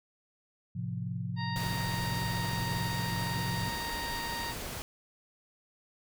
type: chord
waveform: sine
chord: F major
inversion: first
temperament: just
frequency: 109.13 / 130.96 / 174.61 Hz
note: A2 / C3 / F3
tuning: -14 / +2 / 0 cents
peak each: -37 dBFS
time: 0.75-3.69 s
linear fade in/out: 10 ms
type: harmonic tone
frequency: 932 Hz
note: A#5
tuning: 1 cent flat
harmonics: 1 / 2 / 3 / 4 / 5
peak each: -38 / -40 / -50 / -46 / -43 dBFS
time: 1.36-4.55 s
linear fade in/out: 50 ms
type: noise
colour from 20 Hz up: pink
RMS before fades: -39 dBFS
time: 1.56-4.82 s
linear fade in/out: 0 ms
effects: none